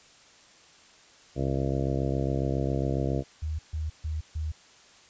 harmonic tone, 67.3 Hz, C2, 49 cents sharp, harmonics 1 / 2 / 3 / 4 / 5 / 6 / 7 / 8 / 9 / 10, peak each -32 / -29 / -37 / -34 / -34 / -38 / -36 / -40 / -38 / -40 dBFS, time 1.35-3.24 s, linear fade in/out 50 ms
sine tone bursts, 77.8 Hz, D#2, in tune, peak -28 dBFS, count 4, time 3.42-4.52 s, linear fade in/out 10 ms, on 170 ms, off 140 ms
effects white hiss -55 dBFS RMS until 5.09 s + resampled to 16000 Hz

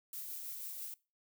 violet noise with tremolo, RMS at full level -43 dBFS, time 0.13-0.94 s, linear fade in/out 2 ms, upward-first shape sine, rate 6.1 Hz, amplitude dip 25%, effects noise-tail reverb RT60 0.3 s tail -22 dB re dry

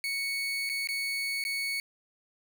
30% pulse tone with dropouts, 2220 Hz, C#7, 2 cents sharp, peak -27 dBFS, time 0.04-1.8 s, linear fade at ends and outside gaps 1 ms, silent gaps 0.692-0.697 / 0.873-0.888 / 1.44-1.45 s, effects none

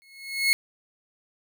30% pulse tone with exponential growth, 2177 Hz, C#7, 32 cents flat, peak -13 dBFS, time 0.02-0.53 s, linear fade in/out 0 ms, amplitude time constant 110 ms, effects none

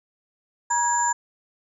sine tone cluster, 957 / 1654 / 7130 Hz, A#5 / G#6 / A8, +45 / -8 / +22 cents, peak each -21 / -29 / -25 dBFS, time 0.7-1.13 s, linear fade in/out 10 ms, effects none

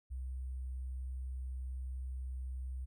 sine tone with sample-and-hold, 64.2 Hz, C2, 32 cents flat, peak -38 dBFS, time 0.1-2.86 s, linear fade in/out 20 ms, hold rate 8820 Hz, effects none

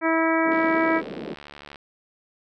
harmonic tone, 325.1 Hz, E4, 24 cents flat, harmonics 1 / 2 / 3 / 4 / 5 / 6 / 7, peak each -22 / -25 / -27 / -28 / -29 / -30 / -30 dBFS, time 0.01-1.02 s, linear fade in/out 50 ms
white band-pass noise, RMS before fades -34 dBFS, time 0.45-1.34 s, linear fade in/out 5 ms, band 200 to 490 Hz, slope 24 dB/octave
click train, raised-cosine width 0.3 ms, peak -24 dBFS, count 91, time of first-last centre 0.52-1.758 s, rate 72.7 Hz
effects none

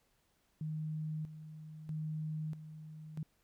sine tone with tremolo, 155.3 Hz, D#3, 3 cents flat, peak -36 dBFS, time 0.61-3.23 s, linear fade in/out 2 ms, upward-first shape square, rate 0.78 Hz, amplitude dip 70%, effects pink hiss -75 dBFS RMS until 3.43 s

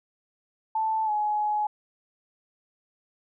sine tone with pitch glide, 880 to 842.2 Hz, A5 to G#5, 0 to +24 cents, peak -23 dBFS, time 0.75-1.67 s, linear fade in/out 5 ms, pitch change -76 cents, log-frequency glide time 1.05-1.11 s, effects none

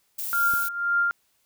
violet noise, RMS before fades -31 dBFS, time 0.18-0.69 s, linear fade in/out 10 ms
sine tone with tremolo, 1396.9 Hz, F6, in tune, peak -18 dBFS, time 0.33-1.11 s, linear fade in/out 0 ms, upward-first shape triangle, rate 1.9 Hz, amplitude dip 80%
click, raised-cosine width 3 ms, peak -27 dBFS, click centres 0.537 s
effects white hiss -68 dBFS RMS until 1.45 s

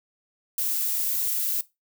violet noise, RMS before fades -26 dBFS, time 0.58-1.61 s, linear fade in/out 2 ms, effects noise-tail reverb RT60 0.2 s tail -18 dB re dry

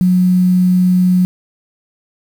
sine tone with quantisation, 182 Hz, F#3, 28 cents flat, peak -8 dBFS, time 0.01-1.25 s, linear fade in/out 0 ms, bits 6, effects none

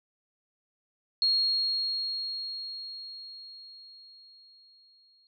sine tone with exponential decay, 4280 Hz, C8, 38 cents sharp, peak -21 dBFS, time 1.22-5.27 s, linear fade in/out 1 ms, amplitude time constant 880 ms, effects none

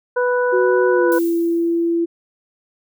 harmonic tone, 493.9 Hz, B4, in tune, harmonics 1 / 2 / 3, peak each -16 / -23 / -23 dBFS, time 0.16-1.19 s, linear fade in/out 10 ms
sine tone with pitch glide, 370 to 337.3 Hz, F#4 to E4, 0 to +40 cents, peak -15 dBFS, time 0.52-2.06 s, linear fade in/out 20 ms, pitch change -160 cents, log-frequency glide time 0.88-1.16 s
violet noise with exponential decay, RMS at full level -29 dBFS, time 1.12-2 s, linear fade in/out 0 ms, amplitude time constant 190 ms
effects none

